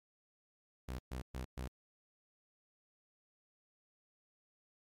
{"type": "tone bursts", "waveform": "sawtooth", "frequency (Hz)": 63.5, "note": "B1", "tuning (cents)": 49, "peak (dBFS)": -36, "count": 4, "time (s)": [0.88, 1.68], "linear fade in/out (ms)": 10, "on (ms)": 110, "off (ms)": 120, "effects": ["MP3 64 kbps"]}